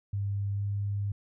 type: tone with pitch glide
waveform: sine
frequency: 100.2 to 101.07 Hz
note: G2 to G#2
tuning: +38 to -47 cents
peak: -28 dBFS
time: 0.13-1.12 s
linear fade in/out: 5 ms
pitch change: +15 cents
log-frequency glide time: 0.52-0.64 s
effects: none